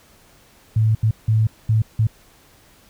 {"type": "tone bursts at uneven times", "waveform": "sine", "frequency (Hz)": 109.9, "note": "A2", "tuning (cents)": -2, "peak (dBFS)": -13, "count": 5, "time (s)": [[0.76, 0.95], [1.03, 1.11], [1.28, 1.47], [1.69, 1.82], [1.99, 2.07]], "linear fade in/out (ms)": 5, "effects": ["pink hiss -52 dBFS RMS until 2.89 s"]}